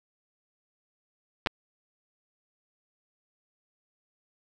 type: clicks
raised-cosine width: 0.3 ms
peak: -10 dBFS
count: 2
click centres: 1.462 / 1.471 s
effects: none